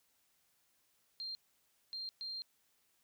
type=tone bursts at uneven times; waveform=sine; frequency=4186 Hz; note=C8; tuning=in tune; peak=-40 dBFS; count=3; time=1.2-1.35 / 1.93-2.09 / 2.21-2.42 s; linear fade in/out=0 ms; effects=white hiss -75 dBFS RMS until 3.03 s